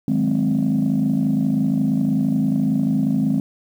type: chord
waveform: sine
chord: Ab dominant seventh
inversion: second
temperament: equal with one note detuned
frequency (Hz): 155.56 / 185 / 210.4 / 261.6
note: Eb3 / Gb3 / Ab3 / C4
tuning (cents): 0 / 0 / +23 / 0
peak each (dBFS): -22 / -25 / -19 / -19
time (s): 0.08-3.4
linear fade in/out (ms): 2
effects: tanh soft clip ceiling -11 dBFS + 8-bit